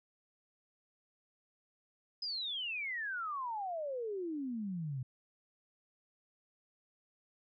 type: exponential sweep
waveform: sine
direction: down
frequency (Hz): 5090 to 123.47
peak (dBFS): -36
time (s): 2.22-5.03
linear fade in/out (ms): 5
effects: none

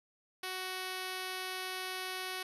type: tone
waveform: 5% pulse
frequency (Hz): 372.1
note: F#4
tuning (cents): +10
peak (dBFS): -26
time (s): 0.43-2.43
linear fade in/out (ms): 5
effects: resampled to 32000 Hz

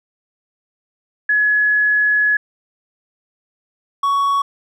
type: tone pair in turn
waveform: sine / triangle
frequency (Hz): 1693 / 1118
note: G#6 / C#6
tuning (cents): +33 / +14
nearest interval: perfect fifth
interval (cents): 719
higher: first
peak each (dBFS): -12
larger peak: neither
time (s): 1.29-2.37 / 4.03-4.42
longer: first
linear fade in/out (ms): 5
effects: none

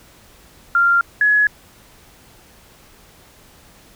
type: tone pair in turn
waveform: sine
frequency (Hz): 1389 / 1689.1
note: F6 / G#6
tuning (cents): -10 / +29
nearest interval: minor third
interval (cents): 339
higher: second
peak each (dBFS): -11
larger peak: neither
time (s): 0.75-1.01 / 1.21-1.47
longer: neither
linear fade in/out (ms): 2
effects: pink hiss -48 dBFS RMS until 3.95 s

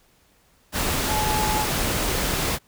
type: tone in noise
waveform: sine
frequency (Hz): 854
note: G#5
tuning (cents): +48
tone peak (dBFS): -24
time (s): 1.07-1.67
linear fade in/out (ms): 50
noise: pink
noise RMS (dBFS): -24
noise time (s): 0.72-2.59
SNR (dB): -3
effects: pink hiss -60 dBFS RMS until 2.67 s

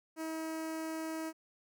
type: tone with notch filter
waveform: sawtooth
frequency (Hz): 320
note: D#4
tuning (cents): +49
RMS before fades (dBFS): -39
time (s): 0.16-1.33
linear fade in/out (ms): 50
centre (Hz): 3500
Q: 1.5
effects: none

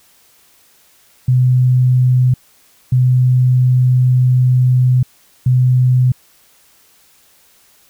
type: tone bursts at uneven times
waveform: sine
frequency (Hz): 126.6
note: B2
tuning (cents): +43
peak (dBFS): -8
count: 3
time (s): 1.28-2.34 / 2.92-5.03 / 5.46-6.12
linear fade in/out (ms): 5
effects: white hiss -51 dBFS RMS until 7.89 s

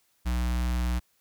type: tone with notch filter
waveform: square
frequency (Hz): 60.7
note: B1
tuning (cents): -29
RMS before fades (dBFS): -27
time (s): 0.25-1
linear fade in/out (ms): 20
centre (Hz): 460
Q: 1.2
effects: white hiss -69 dBFS RMS until 1.2 s

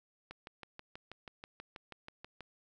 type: click train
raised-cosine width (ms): 0.3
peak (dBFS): -30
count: 14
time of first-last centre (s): 0.31-2.407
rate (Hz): 6.2
effects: none

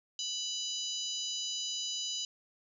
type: harmonic tone with a mistuned harmonic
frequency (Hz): 987.8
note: B5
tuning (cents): 0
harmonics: 3 / 4 / 5 / 6 / 7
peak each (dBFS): -39 / -40 / -41 / -42 / -42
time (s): 0.19-2.25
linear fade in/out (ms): 2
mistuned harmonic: 6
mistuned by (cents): +53
effects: none

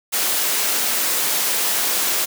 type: high-pass noise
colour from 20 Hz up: white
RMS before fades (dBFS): -20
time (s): 0.12-2.26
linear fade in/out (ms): 20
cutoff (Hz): 270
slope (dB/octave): 12
effects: none

